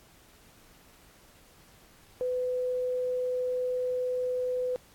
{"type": "tone", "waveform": "sine", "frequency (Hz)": 502, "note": "B4", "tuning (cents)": 28, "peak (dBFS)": -27, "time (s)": [2.21, 4.76], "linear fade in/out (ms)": 0, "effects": ["pink hiss -58 dBFS RMS until 4.94 s", "AAC 64 kbps"]}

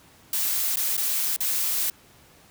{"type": "noise with dropouts", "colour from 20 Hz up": "blue", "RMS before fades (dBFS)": -25, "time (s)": [0.33, 1.9], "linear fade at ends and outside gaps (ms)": 2, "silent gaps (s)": [[0.759, 0.77], [0.968, 0.977], [1.363, 1.405]], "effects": ["pink hiss -54 dBFS RMS until 2.5 s", "high-pass 60 Hz 12 dB/octave"]}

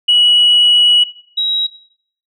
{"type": "tone pair in turn", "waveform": "sine", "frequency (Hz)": [2927, 3843], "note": ["F#7", "B7"], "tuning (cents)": [-19, -48], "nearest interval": "perfect fourth", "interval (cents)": 471, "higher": "second", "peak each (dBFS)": [-6, -12], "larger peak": "first", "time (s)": [[0.08, 1.04], [1.37, 1.67]], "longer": "first", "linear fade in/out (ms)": 10, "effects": ["noise-tail reverb RT60 0.6 s tail -17 dB re dry", "tanh soft clip ceiling -3 dBFS"]}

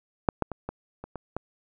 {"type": "clicks", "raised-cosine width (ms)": 1, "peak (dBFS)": [-6, -10, -19, -18, -24, -21, -16], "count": 7, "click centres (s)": [0.288, 0.423, 0.517, 0.69, 1.04, 1.157, 1.366], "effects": []}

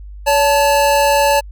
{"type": "tone pair together", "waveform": "square", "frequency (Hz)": [567, 878.6], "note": ["C#5", "A5"], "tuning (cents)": [39, -3], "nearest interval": "minor sixth", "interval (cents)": 758, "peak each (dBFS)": -14, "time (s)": [0.26, 1.41], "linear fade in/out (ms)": 20, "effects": ["added 50 Hz sine -30 dBFS peak until 1.51 s"]}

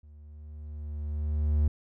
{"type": "tone with level ramp", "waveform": "triangle", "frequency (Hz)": 74.9, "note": "D2", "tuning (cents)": 35, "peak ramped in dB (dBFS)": [-47, -18], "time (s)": [0.03, 1.68], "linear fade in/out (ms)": 5, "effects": []}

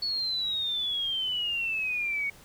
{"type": "exponential sweep", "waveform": "sine", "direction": "down", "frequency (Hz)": [4435, 2217], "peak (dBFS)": -27, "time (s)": [0.02, 2.3], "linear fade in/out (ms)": 5, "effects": ["pink hiss -53 dBFS RMS until 2.44 s"]}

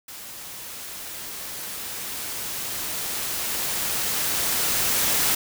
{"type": "noise with level ramp", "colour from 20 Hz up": "white", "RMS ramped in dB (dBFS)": [-39, -21], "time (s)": [0.08, 5.35], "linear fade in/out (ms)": 5, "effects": []}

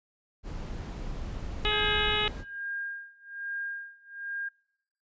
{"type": "noise", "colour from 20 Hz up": "brown", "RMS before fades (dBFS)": -36, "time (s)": [0.43, 2.45], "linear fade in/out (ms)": 50}
{"type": "harmonic tone", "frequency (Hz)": 422.1, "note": "G#4", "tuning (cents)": 28, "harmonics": [1, 2, 3, 4, 5, 6, 7, 8, 9], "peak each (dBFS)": [-33, -36, -35, -36, -35, -34, -31, -35, -33], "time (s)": [1.65, 2.28], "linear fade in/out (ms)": 0}
{"type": "tone with tremolo", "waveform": "sine", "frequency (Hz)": 1612, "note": "G6", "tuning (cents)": 48, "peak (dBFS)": -31, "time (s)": [1.71, 4.49], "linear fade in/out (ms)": 10, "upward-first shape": "sine", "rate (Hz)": 1.2, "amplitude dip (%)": 95}
{"effects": ["noise-tail reverb RT60 0.8 s tail -26 dB re dry", "resampled to 16000 Hz"]}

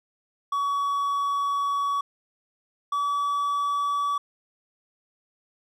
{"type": "tone pair in turn", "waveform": "triangle", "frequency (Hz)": [1130, 1145.1], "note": ["C#6", "D6"], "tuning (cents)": [33, -44], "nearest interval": "unison", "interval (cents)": 23, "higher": "second", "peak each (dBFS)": -21, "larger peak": "neither", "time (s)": [[0.52, 2.01], [2.92, 4.18]], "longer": "first", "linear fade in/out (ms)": 5, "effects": []}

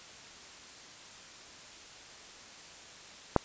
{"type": "click", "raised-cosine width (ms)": 1, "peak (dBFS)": -7, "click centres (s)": 3.363, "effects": ["white hiss -50 dBFS RMS until 3.44 s", "resampled to 16000 Hz"]}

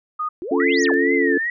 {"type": "tone", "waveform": "sine", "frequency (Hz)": 1235, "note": "D#6", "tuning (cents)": -13, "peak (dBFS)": -21, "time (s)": [0.19, 0.29], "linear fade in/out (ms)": 10}
{"type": "exponential two-way sweep", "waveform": "sine", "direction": "up then down", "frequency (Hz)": [320, 6910, 320], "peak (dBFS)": -26, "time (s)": [0.42, 0.94], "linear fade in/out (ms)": 0, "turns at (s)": 0.83}
{"type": "chord", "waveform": "sine", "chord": "Db augmented", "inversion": "none", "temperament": "equal", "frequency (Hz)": [277.2, 349.2, 440], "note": ["Db4", "F4", "A4"], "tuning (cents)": [0, 0, 0], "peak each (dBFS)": [-20, -21, -20], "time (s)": [0.51, 1.38], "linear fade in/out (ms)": 5}
{"type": "tone with vibrato", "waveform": "sine", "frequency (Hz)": 1900, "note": "A#6", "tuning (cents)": 33, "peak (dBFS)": -20, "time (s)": [0.6, 1.5], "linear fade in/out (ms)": 2, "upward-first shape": "triangle", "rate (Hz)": 2.3, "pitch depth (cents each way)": 170}
{"effects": []}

